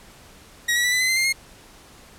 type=tone with pitch steps; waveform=sawtooth; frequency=1900 / 1933.2 / 1967 / 2001 / 2036 / 2072 / 2108 / 2145 Hz; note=A#6 / B6 / B6 / B6 / C7 / C7 / C7 / C7; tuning=+33 / -38 / -7 / +22 / -48 / -17 / +12 / +42 cents; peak=-15 dBFS; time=0.68-1.328 s; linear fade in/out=10 ms; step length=81 ms; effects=pink hiss -48 dBFS RMS until 2.18 s + low-pass 12000 Hz 12 dB/octave